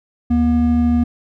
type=tone pair together; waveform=triangle; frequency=75.6 / 240 Hz; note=D#2 / B3; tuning=-49 / -49 cents; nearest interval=octave + minor sixth; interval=2000 cents; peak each=-17 / -11 dBFS; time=0.3-1.04 s; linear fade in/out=10 ms; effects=none